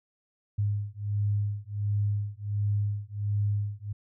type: beating tone pair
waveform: sine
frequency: 102.2 / 103.6 Hz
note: G#2 / G#2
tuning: -27 / -4 cents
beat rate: 1.4 Hz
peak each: -29 dBFS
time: 0.58-3.93 s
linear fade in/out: 10 ms
effects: none